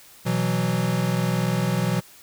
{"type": "chord", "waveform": "square", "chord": "B suspended fourth", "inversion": "none", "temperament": "equal", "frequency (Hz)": [123.47, 164.81, 185], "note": ["B2", "E3", "F#3"], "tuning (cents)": [0, 0, 0], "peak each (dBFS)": -26, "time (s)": [0.25, 2.01], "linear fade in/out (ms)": 20, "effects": ["white hiss -49 dBFS RMS until 2.22 s"]}